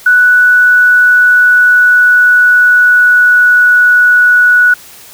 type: tone with pitch glide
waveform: sine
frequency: 1480 to 1470.6 Hz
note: F#6 to F#6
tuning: 0 to -11 cents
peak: -3 dBFS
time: 0.06-4.74 s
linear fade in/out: 5 ms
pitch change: -11 cents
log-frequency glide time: 0.28-3.87 s
effects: white hiss -35 dBFS RMS until 5.13 s